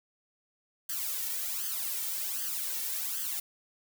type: noise with flanger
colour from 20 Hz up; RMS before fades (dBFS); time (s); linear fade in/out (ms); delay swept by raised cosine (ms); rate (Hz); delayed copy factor
blue; -34; 0.89-3.4; 5; 0.63 to 2.23; 1.3; +0.95
effects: none